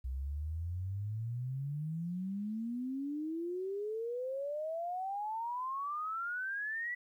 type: exponential sweep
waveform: sine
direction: up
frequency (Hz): 62.5 to 1975.5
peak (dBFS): -35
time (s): 0.04-6.95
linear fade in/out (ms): 10
effects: 12-bit